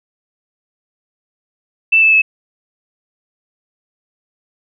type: tone with pitch steps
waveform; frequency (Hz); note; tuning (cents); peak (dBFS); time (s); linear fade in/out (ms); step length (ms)
sine; 2653 / 2626 / 2598; E7 / E7 / E7; +10 / -7 / -26; -7; 1.92-2.22; 10; 100
effects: none